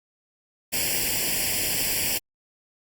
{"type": "noise with comb filter", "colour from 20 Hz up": "white", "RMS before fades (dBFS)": -25, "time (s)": [0.72, 2.19], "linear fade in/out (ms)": 20, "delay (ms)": 0.39, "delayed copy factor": 0.95, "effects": ["Opus 48 kbps"]}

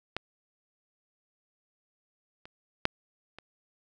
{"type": "clicks", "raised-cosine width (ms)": 0.3, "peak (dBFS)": [-15, -30, -7, -28], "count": 4, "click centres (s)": [0.166, 2.455, 2.854, 3.386], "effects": []}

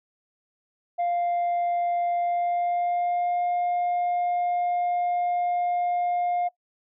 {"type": "tone with pitch glide", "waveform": "sine", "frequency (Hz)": [698.5, 707.8], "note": ["F5", "F5"], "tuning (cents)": [0, 23], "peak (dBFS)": -20, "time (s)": [0.98, 6.49], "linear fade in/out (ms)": 20, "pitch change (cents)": 23, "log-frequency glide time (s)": [2.18, 3.44], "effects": ["noise-tail reverb RT60 0.1 s tail -19 dB re dry", "tanh soft clip ceiling -21 dBFS"]}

